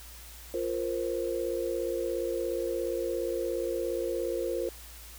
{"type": "chord", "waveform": "sine", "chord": "F suspended fourth", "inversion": "none", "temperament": "equal", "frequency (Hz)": [349.2, 466.2, 523.3], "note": ["F4", "Bb4", "C5"], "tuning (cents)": [0, 0, 0], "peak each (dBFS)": -33, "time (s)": [0.54, 4.69], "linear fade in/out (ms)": 2, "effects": ["added 58 Hz sine -48 dBFS peak until 5.18 s", "white hiss -49 dBFS RMS until 5.18 s"]}